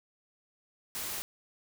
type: noise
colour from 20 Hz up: white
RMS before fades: -37 dBFS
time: 0.95-1.22 s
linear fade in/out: 0 ms
effects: none